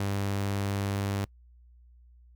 sawtooth tone, 99.6 Hz, G2, 28 cents sharp, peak -24 dBFS, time 0-1.25 s, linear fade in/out 5 ms, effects noise-tail reverb RT60 0.1 s tail -26 dB re dry + added 60 Hz sine -53 dBFS peak until 2.35 s

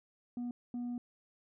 sine tone bursts at uneven times, 242.7 Hz, B3, 30 cents flat, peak -33 dBFS, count 2, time 0.37-0.51 / 0.74-0.98 s, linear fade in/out 2 ms, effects tanh soft clip ceiling -35 dBFS

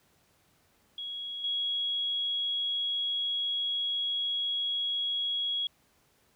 sine tone with level steps, 3322 Hz, G#7, in tune, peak -35 / -28 dBFS, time 0.98-5.67 s, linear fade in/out 2 ms, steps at 1.44 s, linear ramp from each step 2 ms, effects pink hiss -67 dBFS RMS until 6.35 s + high-pass 60 Hz 12 dB/octave

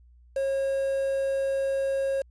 triangle tone with quantisation, 543 Hz, C#5, 36 cents flat, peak -22 dBFS, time 0.36-2.22 s, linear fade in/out 5 ms, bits 7, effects added 60 Hz sine -52 dBFS peak until 2.3 s + resampled to 22050 Hz

